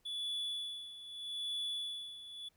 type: tone with tremolo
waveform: triangle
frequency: 3436 Hz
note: A7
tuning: 42 cents flat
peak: -34 dBFS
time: 0.05-2.49 s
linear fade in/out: 10 ms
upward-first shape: sine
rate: 0.8 Hz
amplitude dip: 75%
effects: pink hiss -75 dBFS RMS until 2.56 s